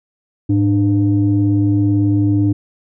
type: tone pair together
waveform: sine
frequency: 105.61 / 298.7 Hz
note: G#2 / D4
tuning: +29 / +29 cents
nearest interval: octave + tritone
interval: 1800 cents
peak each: -13 dBFS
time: 0.49-2.53 s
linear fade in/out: 10 ms
effects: tanh soft clip ceiling -5 dBFS